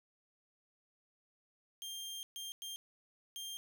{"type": "tone bursts at uneven times", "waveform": "sawtooth", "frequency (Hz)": 3193, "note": "G7", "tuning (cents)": 31, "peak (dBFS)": -39, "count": 4, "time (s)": [[1.82, 2.23], [2.36, 2.52], [2.62, 2.76], [3.36, 3.57]], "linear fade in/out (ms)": 0, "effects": []}